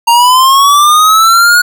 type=linear sweep; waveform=square; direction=up; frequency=924 to 1455 Hz; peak=-4 dBFS; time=0.07-1.62 s; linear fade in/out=10 ms; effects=none